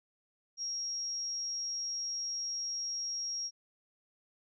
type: tone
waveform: sine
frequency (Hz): 5600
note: F8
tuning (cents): +4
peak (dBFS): -34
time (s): 0.57-3.51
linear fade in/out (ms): 50
effects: none